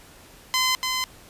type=tone with echo; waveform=10% pulse; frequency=1027 Hz; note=C6; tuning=33 cents flat; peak=-11 dBFS; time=0.54-0.75 s; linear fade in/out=0 ms; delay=290 ms; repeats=1; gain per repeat=-4 dB; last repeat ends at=1.04 s; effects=pink hiss -49 dBFS RMS until 1.29 s + resampled to 32000 Hz